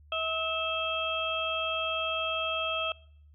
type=harmonic tone with a mistuned harmonic; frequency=645 Hz; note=E5; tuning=38 cents flat; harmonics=1 / 2 / 4 / 5; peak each=-34 / -34 / -34 / -34 dBFS; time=0.12-2.92 s; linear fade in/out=2 ms; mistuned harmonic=4; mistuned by=+38 cents; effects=noise-tail reverb RT60 0.7 s tail -24 dB re dry + added 74 Hz sine -53 dBFS peak until 3.34 s